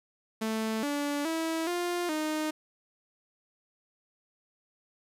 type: tone with pitch steps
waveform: sawtooth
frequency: 220.7 / 288.7 / 325 / 351.1 / 308.7 Hz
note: A3 / D4 / E4 / F4 / D#4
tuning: +5 / -30 / -24 / +9 / -14 cents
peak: -25 dBFS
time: 0.41-2.51 s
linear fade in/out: 10 ms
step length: 420 ms
effects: resampled to 32000 Hz + 9-bit